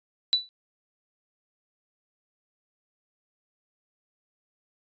sine tone with exponential decay, 3963 Hz, B7, 5 cents sharp, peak -15 dBFS, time 0.33-0.49 s, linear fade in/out 0 ms, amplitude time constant 34 ms, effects resampled to 16000 Hz

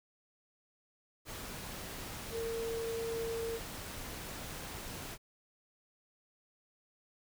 sine tone in noise, 457.4 Hz, A#4, 33 cents flat, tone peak -35 dBFS, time 2.31-3.6 s, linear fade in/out 50 ms, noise pink, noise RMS -44 dBFS, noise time 1.25-5.18 s, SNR +6 dB, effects none

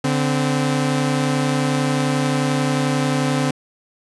sawtooth tone pair together, 144.8 / 258.3 Hz, D3 / C4, -24 / -22 cents, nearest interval minor seventh, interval 1002 cents, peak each -16 dBFS, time 0.04-3.51 s, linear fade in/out 5 ms, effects resampled to 24000 Hz

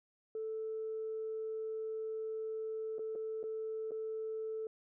sine tone with dropouts, 440 Hz, A4, in tune, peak -36 dBFS, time 0.35-4.67 s, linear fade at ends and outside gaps 2 ms, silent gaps 2.984-2.992 / 3.153-3.157 / 3.43-3.438 / 3.909-3.917 s, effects tanh soft clip ceiling -32 dBFS

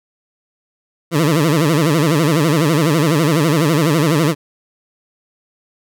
20% pulse tone with vibrato, 155.56 Hz, D#3, in tune, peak -7 dBFS, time 1.11-4.35 s, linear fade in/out 50 ms, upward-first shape sine, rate 12 Hz, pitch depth 170 cents each way, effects none

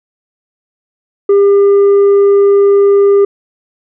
sine tone with tanh clipping, 400.6 Hz, G4, 38 cents sharp, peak -5 dBFS, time 1.29-3.25 s, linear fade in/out 5 ms, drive 3 dB, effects none

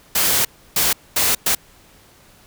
white noise bursts at uneven times, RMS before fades -17 dBFS, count 4, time 0.15-0.45 / 0.76-0.93 / 1.16-1.35 / 1.46-1.55 s, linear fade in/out 5 ms, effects pink hiss -50 dBFS RMS until 2.46 s

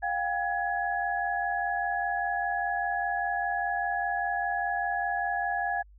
sine tone cluster, 709 / 794 / 1682 Hz, F5 / G5 / G#6, +26 / +22 / +22 cents, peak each -31 dBFS, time 0.02-5.83 s, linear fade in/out 20 ms, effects added 50 Hz sine -51 dBFS peak until 5.98 s

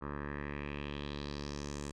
10% pulse tone with low-pass filter sweep, 72.2 Hz, D2, 29 cents flat, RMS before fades -41 dBFS, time 0.01-1.92 s, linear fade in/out 20 ms, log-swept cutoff 1300 to 8000 Hz, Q 3.2, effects none

